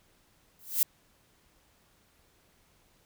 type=noise with exponential growth; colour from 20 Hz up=violet; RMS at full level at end=-21 dBFS; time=0.59-0.83 s; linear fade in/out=2 ms; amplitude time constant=52 ms; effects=pink hiss -66 dBFS RMS until 3.05 s